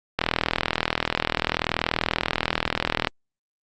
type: click train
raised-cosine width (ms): 0.3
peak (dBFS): -4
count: 118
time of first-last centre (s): 0.19-3.072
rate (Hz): 40.6
effects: Opus 48 kbps